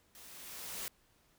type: noise with level ramp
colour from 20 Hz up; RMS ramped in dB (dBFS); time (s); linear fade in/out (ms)
white; -55 to -40; 0.15-0.88; 0
effects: pink hiss -70 dBFS RMS until 1.38 s